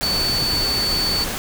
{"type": "tone in noise", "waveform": "sine", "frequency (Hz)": 4490, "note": "C#8", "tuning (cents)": 21, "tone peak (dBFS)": -19, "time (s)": [0.03, 1.24], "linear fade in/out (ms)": 0, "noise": "pink", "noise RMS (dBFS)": -25, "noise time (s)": [0.01, 1.38], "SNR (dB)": 3, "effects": []}